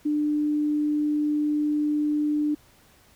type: tone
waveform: sine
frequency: 298.3 Hz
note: D4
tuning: 27 cents sharp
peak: -21 dBFS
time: 0.05-2.55 s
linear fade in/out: 10 ms
effects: pink hiss -57 dBFS RMS until 3.15 s